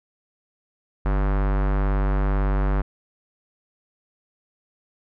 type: tone with low-pass filter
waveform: square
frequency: 49 Hz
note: G1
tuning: in tune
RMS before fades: -21 dBFS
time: 1.05-2.82 s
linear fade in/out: 10 ms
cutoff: 1400 Hz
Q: 1.5
effects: none